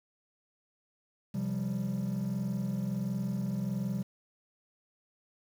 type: chord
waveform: triangle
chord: C suspended fourth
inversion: none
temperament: equal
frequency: 130.81 / 174.61 / 196 Hz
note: C3 / F3 / G3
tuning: 0 / 0 / 0 cents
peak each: -33 / -34 / -30 dBFS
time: 1.34-4.03 s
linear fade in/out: 10 ms
effects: tanh soft clip ceiling -24 dBFS + 9-bit